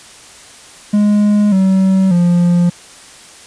triangle tone with pitch steps, 207.7 / 190.46 / 174.65 Hz, G#3 / G3 / F3, 0 / -50 / 0 cents, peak -6 dBFS, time 0.93-2.7 s, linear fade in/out 10 ms, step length 590 ms, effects white hiss -38 dBFS RMS until 3.46 s + resampled to 22050 Hz

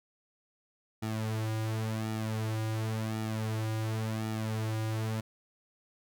sawtooth tone with flanger, 110 Hz, A2, in tune, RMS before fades -33 dBFS, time 1.02-5.21 s, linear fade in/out 10 ms, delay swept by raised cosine 1.9 to 4.6 ms, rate 0.92 Hz, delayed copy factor -0.8, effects none

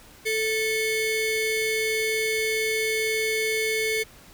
40% pulse ring-modulated tone, 1318.5 Hz, E6, in tune, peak -19 dBFS, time 0.25-4.04 s, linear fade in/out 20 ms, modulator 879 Hz, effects pink hiss -50 dBFS RMS until 4.33 s

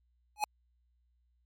square tone with exponential growth, 841 Hz, G#5, 22 cents sharp, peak -24 dBFS, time 0.36-0.44 s, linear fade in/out 1 ms, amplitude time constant 16 ms, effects added 60 Hz sine -69 dBFS peak until 1.45 s + MP3 64 kbps

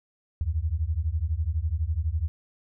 sine beating tone pair, 73.8 / 85.8 Hz, D2 / F2, +9 / -30 cents, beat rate 12 Hz, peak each -27 dBFS, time 0.41-2.28 s, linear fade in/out 0 ms, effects none

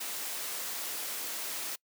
white high-pass noise, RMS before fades -37 dBFS, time 0-1.76 s, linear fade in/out 10 ms, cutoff 300 Hz, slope 12 dB/octave, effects noise-tail reverb RT60 0.1 s tail -25 dB re dry

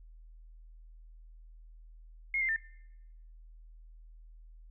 sine tone with pitch steps, 2152 / 2089 / 1795 Hz, C7 / C7 / A6, +48 / -3 / +34 cents, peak -28 dBFS, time 2.34-2.562 s, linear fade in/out 2 ms, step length 74 ms, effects noise-tail reverb RT60 0.9 s tail -23 dB re dry + added 40 Hz sine -50 dBFS peak until 4.7 s

